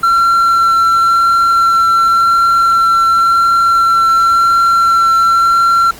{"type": "tone with vibrato", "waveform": "triangle", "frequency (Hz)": 1358, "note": "F6", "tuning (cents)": -49, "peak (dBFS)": -5, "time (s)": [0.03, 5.91], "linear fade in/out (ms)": 5, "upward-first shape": "sine", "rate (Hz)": 0.93, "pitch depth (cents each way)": 9, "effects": ["pink hiss -34 dBFS RMS until 5.99 s", "Opus 24 kbps"]}